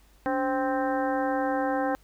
harmonic tone with a mistuned harmonic, 261.6 Hz, C4, in tune, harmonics 1 / 2 / 3 / 4 / 5 / 6 / 7, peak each -29 / -29 / -29 / -36 / -40 / -36 / -41 dBFS, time 0.26-1.95 s, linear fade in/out 0 ms, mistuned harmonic 1, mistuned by +150 cents, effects added 50 Hz sine -56 dBFS peak until 2.03 s + pink hiss -62 dBFS RMS until 2.03 s

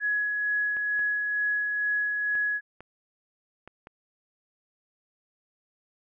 sine tone with tremolo, 1680 Hz, G#6, 19 cents sharp, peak -23 dBFS, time 0-2.61 s, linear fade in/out 50 ms, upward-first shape sine, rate 2.2 Hz, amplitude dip 30%
clicks, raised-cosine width 0.5 ms, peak -29 dBFS, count 6, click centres 0.768 / 0.993 / 2.353 / 2.806 / 3.676 / 3.871 s
effects none

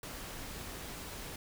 pink noise, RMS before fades -44 dBFS, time 0.03-1.36 s, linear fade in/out 2 ms, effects none

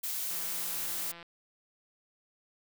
blue noise, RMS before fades -35 dBFS, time 0.03-1.12 s, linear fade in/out 10 ms
click train, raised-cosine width 0.3 ms, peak -32 dBFS, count 157, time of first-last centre 0.31-1.228 s, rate 170 Hz
effects none

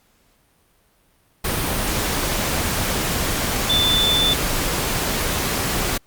sine tone in noise, 3520 Hz, A7, in tune, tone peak -16 dBFS, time 3.69-4.34 s, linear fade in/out 10 ms, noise pink, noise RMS -22 dBFS, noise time 1.44-5.98 s, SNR +3 dB, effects pink hiss -60 dBFS RMS until 6.06 s + Opus 48 kbps

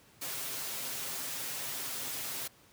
white noise with comb filter, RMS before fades -38 dBFS, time 0.21-2.48 s, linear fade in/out 10 ms, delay 7.5 ms, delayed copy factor +0.55, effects pink hiss -61 dBFS RMS until 2.72 s + high-pass 80 Hz 12 dB/octave

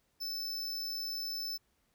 square tone, 5274 Hz, E8, in tune, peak -36 dBFS, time 0.2-1.58 s, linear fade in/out 20 ms, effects pink hiss -75 dBFS RMS until 1.94 s

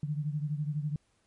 sine beating tone pair, 146.83 / 158.83 Hz, D3 / D#3, 0 / +36 cents, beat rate 12 Hz, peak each -31 / -36 dBFS, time 0.03-0.96 s, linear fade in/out 2 ms, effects pink hiss -72 dBFS RMS until 1.26 s + MP3 48 kbps

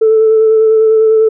sine tone with vibrato, 440 Hz, A4, in tune, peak -4 dBFS, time 0.01-1.29 s, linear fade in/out 10 ms, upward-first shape sine, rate 10 Hz, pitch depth 17 cents each way, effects tanh soft clip ceiling -1 dBFS

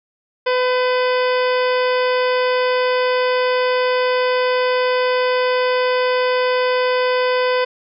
harmonic tone with a mistuned harmonic, 503 Hz, B4, 32 cents sharp, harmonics 1 / 2 / 3 / 4 / 5 / 6 / 7 / 9 / 10, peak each -16 / -22 / -26 / -28 / -30 / -32 / -33 / -35 / -36 dBFS, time 0.46-7.65 s, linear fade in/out 10 ms, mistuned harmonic 3, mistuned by +16 cents, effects none

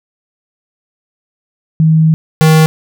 sine / square tone pair in turn, 159 / 157.72 Hz, D#3 / D#3, +38 / +24 cents, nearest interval unison, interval 14 cents, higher first, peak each -5 dBFS, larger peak neither, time 1.8-2.14 / 2.41-2.66 s, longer first, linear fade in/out 0 ms, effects none

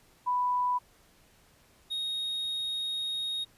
sine / triangle tone pair in turn, 990 / 3738 Hz, B5 / A#7, +4 / +4 cents, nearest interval octave + major seventh, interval 2300 cents, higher second, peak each -25 / -29 dBFS, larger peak first, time 0.26-0.79 / 1.9-3.45 s, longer second, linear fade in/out 20 ms, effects pink hiss -62 dBFS RMS until 3.57 s + resampled to 32000 Hz

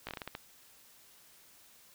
slowing click train, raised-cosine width 0.3 ms, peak -23 dBFS, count 8, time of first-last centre 0.07-0.351 s, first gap 17 ms, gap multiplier 1.28, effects white hiss -60 dBFS RMS until 1.94 s

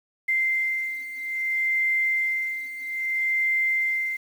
sine beating tone pair, 2086 / 2086.61 Hz, C7 / C7, -6 / -5 cents, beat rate 0.61 Hz, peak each -28 / -24 dBFS, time 0.28-4.17 s, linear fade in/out 10 ms, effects 8-bit

